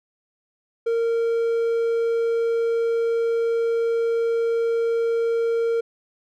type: tone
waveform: triangle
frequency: 461.4 Hz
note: A#4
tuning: 18 cents flat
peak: -17 dBFS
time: 0.86-5.81 s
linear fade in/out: 10 ms
effects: none